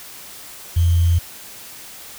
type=tone with sample-and-hold; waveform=sine; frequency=85 Hz; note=F2; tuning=46 cents flat; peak=-12 dBFS; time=0.76-1.19 s; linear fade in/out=10 ms; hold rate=3150 Hz; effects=white hiss -38 dBFS RMS until 2.18 s